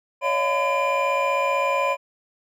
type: tone cluster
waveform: triangle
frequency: 559 / 615 / 690 / 1012 / 2397 Hz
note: C#5 / D#5 / F5 / B5 / D7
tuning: +14 / -20 / -21 / +42 / +35 cents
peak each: -22 / -29 / -30 / -21 / -26 dBFS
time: 0.21-1.97 s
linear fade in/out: 50 ms
effects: none